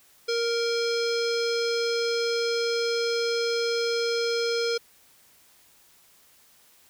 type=tone with low-pass filter; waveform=square; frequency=466.2 Hz; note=A#4; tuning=in tune; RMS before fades=-26 dBFS; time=0.28-4.78 s; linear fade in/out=10 ms; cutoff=5000 Hz; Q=4.6; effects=white hiss -58 dBFS RMS until 6.89 s